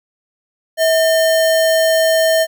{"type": "tone with sample-and-hold", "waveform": "sine", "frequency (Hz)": 646, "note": "E5", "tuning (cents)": -35, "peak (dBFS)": -10, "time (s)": [0.77, 2.47], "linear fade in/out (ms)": 50, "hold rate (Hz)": 2450, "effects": []}